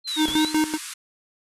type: linear two-way sweep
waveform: sine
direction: down then up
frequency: 4211 to 3292 to 4211 Hz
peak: -26 dBFS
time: 0.04-0.53 s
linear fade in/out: 50 ms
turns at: 0.29 s
type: band-pass noise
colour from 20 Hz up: white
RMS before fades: -36 dBFS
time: 0.07-0.94 s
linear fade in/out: 10 ms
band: 1100 to 11000 Hz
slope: 48 dB/octave
type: tone with tremolo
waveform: square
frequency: 309.7 Hz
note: D#4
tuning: 8 cents flat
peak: -18 dBFS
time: 0.16-0.78 s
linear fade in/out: 50 ms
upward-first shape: square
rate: 5.2 Hz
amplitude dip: 80%
type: noise with exponential decay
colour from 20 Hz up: pink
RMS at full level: -30 dBFS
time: 0.28-0.51 s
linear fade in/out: 1 ms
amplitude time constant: 49 ms
effects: resampled to 32000 Hz